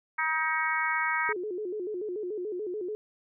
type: harmonic tone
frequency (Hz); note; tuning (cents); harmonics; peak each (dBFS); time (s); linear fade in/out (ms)
316.6; D#4; +30; 3 / 4 / 5 / 6 / 7; -32 / -32 / -32 / -32 / -32; 0.18-1.33; 10
type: tone with vibrato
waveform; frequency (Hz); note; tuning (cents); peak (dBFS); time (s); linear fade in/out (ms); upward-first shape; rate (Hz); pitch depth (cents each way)
sine; 391.2; G4; -4; -31; 1.29-2.95; 0; square; 6.9; 150
effects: none